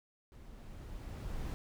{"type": "noise with level ramp", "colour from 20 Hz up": "brown", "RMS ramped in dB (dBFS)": [-53, -38], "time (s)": [0.32, 1.54], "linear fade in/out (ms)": 0, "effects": []}